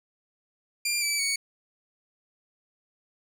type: tone with pitch steps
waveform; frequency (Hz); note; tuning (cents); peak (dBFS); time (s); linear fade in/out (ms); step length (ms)
15% pulse; 2388 / 2311 / 2236; D7 / D7 / C#7; +28 / -28 / +14; -18; 0.85-1.36; 5; 170
effects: none